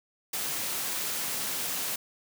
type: high-pass noise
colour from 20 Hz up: white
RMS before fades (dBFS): -32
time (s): 0.33-1.96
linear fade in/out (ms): 5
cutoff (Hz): 110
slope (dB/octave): 24
effects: none